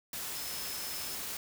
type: tone in noise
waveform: sine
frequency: 5200 Hz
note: E8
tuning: 24 cents flat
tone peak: -44 dBFS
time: 0.35-1.15 s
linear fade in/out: 2 ms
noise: white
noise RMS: -39 dBFS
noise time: 0.13-1.37 s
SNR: -8 dB
effects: none